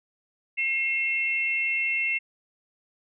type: tone pair together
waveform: sine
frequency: 2141 / 2695 Hz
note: C7 / E7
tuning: +39 / +38 cents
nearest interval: major third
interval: 399 cents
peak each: -26 dBFS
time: 0.57-2.19 s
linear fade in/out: 20 ms
effects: none